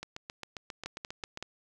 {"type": "two click trains", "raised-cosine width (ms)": 0.2, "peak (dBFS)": [-20, -22], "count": [4, 11], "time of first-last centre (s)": [[0.86, 1.426], [0.03, 1.374]], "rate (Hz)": [5.3, 7.44], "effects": []}